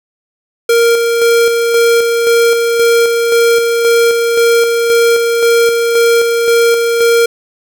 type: tone with tremolo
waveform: square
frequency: 466.2 Hz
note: A#4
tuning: in tune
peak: -7 dBFS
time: 0.69-7.26 s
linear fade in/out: 5 ms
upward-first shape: square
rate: 1.9 Hz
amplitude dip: 35%
effects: none